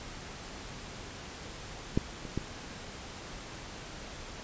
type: clicks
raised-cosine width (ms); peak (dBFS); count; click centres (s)
3; -12 / -26 / -18; 3; 1.975 / 2.252 / 2.376
effects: pink hiss -44 dBFS RMS until 4.43 s + resampled to 16000 Hz